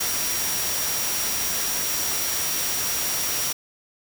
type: tone in noise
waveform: sine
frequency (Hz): 5680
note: F8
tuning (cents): +28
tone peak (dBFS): -29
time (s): 0-3.53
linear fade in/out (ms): 10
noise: white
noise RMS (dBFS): -26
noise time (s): 0-3.53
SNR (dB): -6
effects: none